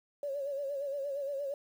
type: tone with vibrato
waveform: sine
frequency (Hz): 560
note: C#5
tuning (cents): +18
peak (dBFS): -33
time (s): 0.23-1.54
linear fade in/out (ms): 2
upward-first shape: sine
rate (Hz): 8.6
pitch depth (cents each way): 66
effects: 10-bit